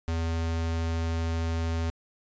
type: tone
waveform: square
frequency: 82.41 Hz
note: E2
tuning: in tune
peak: -27 dBFS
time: 0.08-1.9 s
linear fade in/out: 0 ms
effects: resampled to 16000 Hz